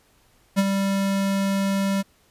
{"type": "tone with ADSR envelope", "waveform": "square", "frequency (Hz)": 196, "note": "G3", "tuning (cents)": 0, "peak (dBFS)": -15, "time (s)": [0.56, 2.03], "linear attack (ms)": 29, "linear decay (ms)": 38, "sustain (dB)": -6, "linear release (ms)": 26, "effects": ["pink hiss -60 dBFS RMS until 2.3 s", "resampled to 32000 Hz"]}